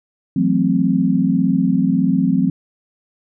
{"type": "chord", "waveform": "sine", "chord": "F# half-diminished seventh", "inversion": "third", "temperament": "equal", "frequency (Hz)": [164.81, 185, 220, 261.6], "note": ["E3", "F#3", "A3", "C4"], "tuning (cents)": [0, 0, 0, 0], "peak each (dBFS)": [-21, -17, -21, -17], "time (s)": [0.36, 2.5], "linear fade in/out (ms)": 5, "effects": []}